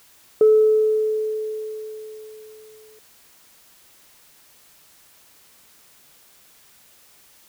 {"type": "tone with exponential decay", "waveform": "sine", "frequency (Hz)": 432.7, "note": "A4", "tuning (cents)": -29, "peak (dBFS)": -8, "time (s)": [0.41, 2.99], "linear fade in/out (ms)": 2, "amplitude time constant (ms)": 560, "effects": ["tanh soft clip ceiling -6 dBFS", "white hiss -53 dBFS RMS until 7.48 s"]}